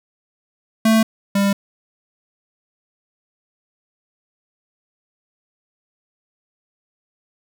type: tone pair in turn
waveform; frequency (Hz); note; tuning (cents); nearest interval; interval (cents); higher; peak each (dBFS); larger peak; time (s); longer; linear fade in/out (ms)
square; 221.9 / 199.09; A3 / G3; +15 / +27; major second; 188; first; -12 / -15; first; 0.85-1.03 / 1.35-1.53; neither; 5
effects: none